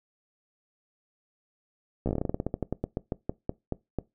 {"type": "slowing click train", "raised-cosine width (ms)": 2, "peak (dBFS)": -15, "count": 23, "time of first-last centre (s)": [2.06, 3.987], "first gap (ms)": 14, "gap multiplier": 1.15, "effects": ["noise-tail reverb RT60 0.2 s tail -21 dB re dry"]}